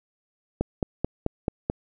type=click train; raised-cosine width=2 ms; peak=-10 dBFS; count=6; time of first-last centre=0.61-1.699 s; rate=4.59 Hz; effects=none